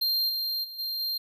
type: tone with level steps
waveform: square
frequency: 4186 Hz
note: C8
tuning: in tune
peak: -24 / -28 / -39 / -30 / -28 dBFS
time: 0.01-1.18 s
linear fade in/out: 10 ms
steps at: 0.28 / 0.63 / 0.78 / 0.99 s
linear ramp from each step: 20 ms
effects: none